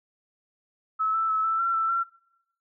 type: tone with pitch steps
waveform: sine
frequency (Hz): 1297 / 1323 / 1299 / 1323 / 1359 / 1328 / 1361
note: E6 / E6 / E6 / E6 / F6 / E6 / F6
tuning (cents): -28 / +6 / -26 / +6 / -48 / +12 / -45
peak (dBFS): -22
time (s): 0.99-2.04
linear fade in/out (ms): 20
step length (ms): 150
effects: noise-tail reverb RT60 0.8 s tail -24 dB re dry